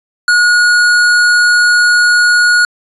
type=tone with tanh clipping; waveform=sine; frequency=1447 Hz; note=F#6; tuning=39 cents flat; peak=-8 dBFS; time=0.28-2.65 s; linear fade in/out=2 ms; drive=17 dB; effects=resampled to 24000 Hz